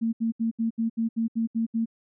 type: tone bursts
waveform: sine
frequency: 227.2 Hz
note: A#3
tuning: 44 cents flat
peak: -22 dBFS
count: 10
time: 0.01-1.858 s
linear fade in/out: 20 ms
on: 120 ms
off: 72 ms
effects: none